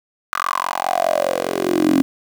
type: tone with high-pass filter sweep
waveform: 10% pulse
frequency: 44.89 Hz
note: F1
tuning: 48 cents sharp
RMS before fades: -19 dBFS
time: 0.33-2.02 s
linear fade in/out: 0 ms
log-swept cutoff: 1300 to 270 Hz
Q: 7.7
effects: 7-bit